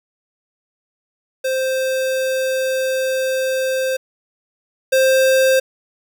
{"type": "tone pair in turn", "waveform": "square", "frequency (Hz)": [523.3, 526.3], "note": ["C5", "C5"], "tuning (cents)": [0, 10], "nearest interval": "unison", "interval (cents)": 10, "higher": "second", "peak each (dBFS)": [-18, -12], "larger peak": "second", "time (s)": [[1.44, 3.97], [4.92, 5.6]], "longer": "first", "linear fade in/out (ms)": 10, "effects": ["8-bit"]}